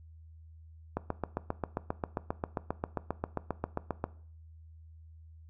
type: click train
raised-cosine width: 1 ms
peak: -17 dBFS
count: 24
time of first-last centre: 0.97-4.041 s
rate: 7.49 Hz
effects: noise-tail reverb RT60 0.5 s tail -18 dB re dry + added 80 Hz sine -50 dBFS peak until 5.49 s